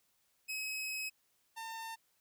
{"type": "tone pair in turn", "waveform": "sawtooth", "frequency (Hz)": [2554, 903], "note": ["D#7", "A5"], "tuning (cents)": [45, 45], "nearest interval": "octave + tritone", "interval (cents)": 1800, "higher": "first", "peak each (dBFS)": [-34, -38], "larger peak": "first", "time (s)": [[0.48, 1.1], [1.56, 1.96]], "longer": "first", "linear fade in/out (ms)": 20, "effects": ["white hiss -75 dBFS RMS until 2.2 s"]}